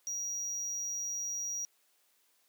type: tone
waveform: triangle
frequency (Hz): 5750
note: F8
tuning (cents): +50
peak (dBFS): -33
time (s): 0.07-1.65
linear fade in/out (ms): 0
effects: white hiss -71 dBFS RMS until 2.48 s + high-pass 300 Hz 12 dB/octave